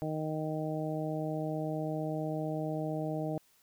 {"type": "harmonic tone", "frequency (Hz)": 155.56, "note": "D#3", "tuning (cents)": 0, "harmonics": [1, 2, 3, 4, 5], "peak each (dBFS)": [-36, -37, -41, -38, -43], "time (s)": [0.02, 3.38], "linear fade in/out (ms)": 0, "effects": ["white hiss -67 dBFS RMS until 3.62 s"]}